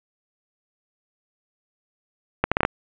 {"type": "accelerating click train", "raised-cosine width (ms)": 0.5, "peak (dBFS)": -3, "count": 6, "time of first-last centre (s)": [2.44, 2.651], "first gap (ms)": 76, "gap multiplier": 0.7, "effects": ["resampled to 8000 Hz", "7-bit"]}